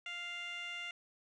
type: tone with band-pass filter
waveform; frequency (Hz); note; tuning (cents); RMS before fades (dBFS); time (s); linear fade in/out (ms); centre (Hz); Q
15% pulse; 698; F5; -1; -43; 0.06-0.91; 2; 2600; 2.4
effects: resampled to 24000 Hz